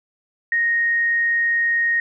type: tone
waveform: sine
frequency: 1864.7 Hz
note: A#6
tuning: in tune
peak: -16 dBFS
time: 0.52-2 s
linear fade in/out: 2 ms
effects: none